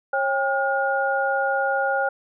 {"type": "tone cluster", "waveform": "sine", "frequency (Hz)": [545, 800, 1428], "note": ["C#5", "G5", "F6"], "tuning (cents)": [-29, 35, 38], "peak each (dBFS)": -24, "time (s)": [0.13, 2.09], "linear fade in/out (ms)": 5, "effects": []}